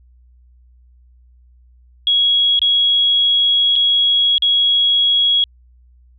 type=tone with dropouts; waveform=sine; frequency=3322 Hz; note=G#7; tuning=in tune; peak=-11 dBFS; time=2.07-5.44 s; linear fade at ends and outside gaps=1 ms; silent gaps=2.592-2.617 / 3.756-3.761 / 4.381-4.422 s; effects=added 61 Hz sine -46 dBFS peak until 6.18 s